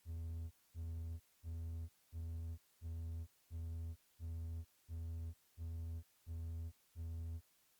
triangle tone bursts, 82.41 Hz, E2, in tune, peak -40 dBFS, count 11, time 0.05-7.41 s, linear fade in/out 50 ms, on 460 ms, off 230 ms, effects white hiss -74 dBFS RMS until 7.79 s + Opus 48 kbps

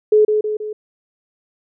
sine tone with echo, 426.2 Hz, G#4, 45 cents sharp, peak -8 dBFS, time 0.12-0.25 s, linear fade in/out 5 ms, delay 160 ms, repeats 3, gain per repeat -5 dB, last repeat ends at 0.73 s, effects none

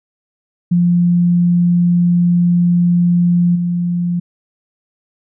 sine tone with level steps, 174.61 Hz, F3, in tune, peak -9 / -14 dBFS, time 0.71-4.2 s, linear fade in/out 10 ms, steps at 3.55 s, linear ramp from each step 10 ms, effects none

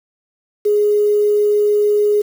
sine tone with quantisation, 416.1 Hz, G#4, 3 cents sharp, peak -11 dBFS, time 0.65-2.22 s, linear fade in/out 10 ms, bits 6, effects none

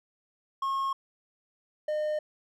triangle tone pair in turn, 1084 / 608.4 Hz, C#6 / D#5, -39 / -39 cents, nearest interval minor seventh, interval 1000 cents, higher first, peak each -25 dBFS, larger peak neither, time 0.62-0.93 / 1.88-2.19 s, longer neither, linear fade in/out 5 ms, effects none

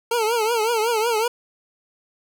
25% pulse tone with vibrato, 452.6 Hz, A4, 49 cents sharp, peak -15 dBFS, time 0.11-1.28 s, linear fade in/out 5 ms, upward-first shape triangle, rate 5.4 Hz, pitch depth 130 cents each way, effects none

